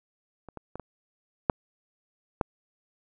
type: clicks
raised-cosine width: 1 ms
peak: -29 / -25 / -23 / -24 / -6 / -10 dBFS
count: 6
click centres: 0.487 / 0.573 / 0.756 / 0.797 / 1.498 / 2.412 s
effects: none